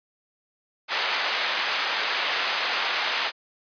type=band-pass noise; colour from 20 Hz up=white; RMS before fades=-26 dBFS; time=0.88-3.32 s; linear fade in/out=50 ms; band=690 to 3400 Hz; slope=12 dB/octave; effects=resampled to 11025 Hz

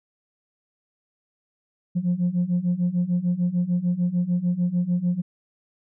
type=beating tone pair; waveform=sine; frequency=173.5 / 180.2 Hz; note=F3 / F#3; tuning=-11 / -45 cents; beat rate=6.7 Hz; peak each=-23 / -21 dBFS; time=1.95-5.22 s; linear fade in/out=20 ms; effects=tanh soft clip ceiling -16 dBFS

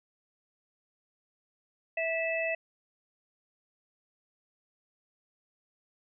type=harmonic tone; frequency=655 Hz; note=E5; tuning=11 cents flat; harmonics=1 / 3 / 4; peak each=-31 / -35 / -33 dBFS; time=1.97-2.55 s; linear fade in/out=5 ms; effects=none

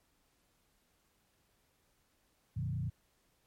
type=tone with frequency modulation; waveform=sine; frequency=125.3 Hz; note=B2; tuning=25 cents sharp; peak=-33 dBFS; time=2.56-2.9 s; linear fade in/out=10 ms; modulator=29.1 Hz; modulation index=1.3; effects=pink hiss -74 dBFS RMS until 3.46 s + MP3 64 kbps

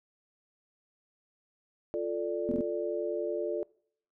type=chord; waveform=sine; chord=D minor; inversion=first; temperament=equal; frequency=349.2 / 440 / 587.3 Hz; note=F4 / A4 / D5; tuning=0 / 0 / 0 cents; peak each=-34 dBFS; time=1.94-3.63 s; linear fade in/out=0 ms
type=tone bursts; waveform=sine; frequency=249.3 Hz; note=B3; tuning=16 cents sharp; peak=-27 dBFS; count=3; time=2.49-2.608 s; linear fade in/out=0 ms; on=24 ms; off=23 ms
effects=noise-tail reverb RT60 0.6 s tail -24 dB re dry

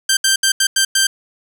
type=tone bursts at uneven times; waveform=10% pulse; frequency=1571 Hz; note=G6; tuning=3 cents sharp; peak=-3 dBFS; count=6; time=0.09-0.17 / 0.24-0.36 / 0.43-0.52 / 0.6-0.67 / 0.76-0.85 / 0.95-1.07 s; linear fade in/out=5 ms; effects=none

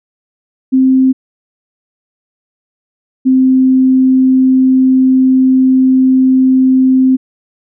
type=tone pair in turn; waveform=sine; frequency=261.6 / 260.3 Hz; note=C4 / C4; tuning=0 / -9 cents; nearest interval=unison; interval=9 cents; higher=first; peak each=-5 dBFS; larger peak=neither; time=0.72-1.13 / 3.25-7.17 s; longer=second; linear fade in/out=20 ms; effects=none

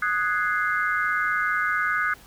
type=chord; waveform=sine; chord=Ab dominant seventh; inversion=second; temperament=equal; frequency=1244.5 / 1480 / 1661.2 / 2093 Hz; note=Eb6 / Gb6 / Ab6 / C7; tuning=0 / 0 / 0 / 0 cents; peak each=-26 / -25 / -28 / -31 dBFS; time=0.02-2.14 s; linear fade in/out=5 ms; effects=pink hiss -50 dBFS RMS until 2.26 s

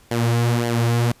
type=tone with flanger; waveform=sawtooth; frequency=118.1 Hz; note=A#2; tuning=23 cents sharp; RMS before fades=-19 dBFS; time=0.11-1.12 s; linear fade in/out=5 ms; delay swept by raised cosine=0.78 to 5.28 ms; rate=1.8 Hz; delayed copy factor=-0.65; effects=pink hiss -53 dBFS RMS until 1.2 s + resampled to 32000 Hz

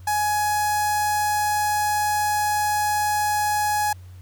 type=tone with notch filter; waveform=sawtooth; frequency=839 Hz; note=G#5; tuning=17 cents sharp; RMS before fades=-22 dBFS; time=0.07-3.93 s; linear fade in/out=5 ms; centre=3000 Hz; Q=0.91; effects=added 91 Hz sine -39 dBFS peak until 4.21 s + pink hiss -57 dBFS RMS until 4.21 s

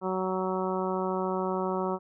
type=harmonic tone; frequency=186.9 Hz; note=F#3; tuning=18 cents sharp; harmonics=1 / 2 / 3 / 4 / 5 / 6 / 7; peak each=-33 / -31 / -35 / -37 / -35 / -38 / -39 dBFS; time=0.01-1.99 s; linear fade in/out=50 ms; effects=none

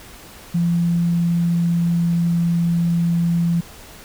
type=tone with pitch glide; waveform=sine; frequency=171.1 to 169.92 Hz; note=F3 to F3; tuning=-35 to -47 cents; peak=-15 dBFS; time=0.54-3.61 s; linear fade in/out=10 ms; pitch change=-12 cents; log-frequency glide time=0.75-2.61 s; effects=pink hiss -41 dBFS RMS until 4.04 s

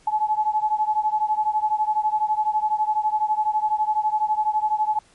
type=beating tone pair; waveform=sine; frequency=852 / 864 Hz; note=G#5 / A5; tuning=+44 / -32 cents; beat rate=12 Hz; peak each=-21 / -23 dBFS; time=0.07-4.99 s; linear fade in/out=5 ms; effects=pink hiss -56 dBFS RMS until 5.14 s + MP3 48 kbps

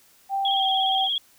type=tone with pitch glide; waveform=sine; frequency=785 to 767.1 Hz; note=G5 to G5; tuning=+2 to -38 cents; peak=-22 dBFS; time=0.29-1.09 s; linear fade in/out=50 ms; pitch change=-40 cents; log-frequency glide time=0.54-0.64 s
type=tone with vibrato; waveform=sine; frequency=3275 Hz; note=G#7; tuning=25 cents flat; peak=-22 dBFS; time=0.45-1.18 s; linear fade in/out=2 ms; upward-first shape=square; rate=17 Hz; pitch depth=34 cents each way
effects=white hiss -57 dBFS RMS until 1.38 s

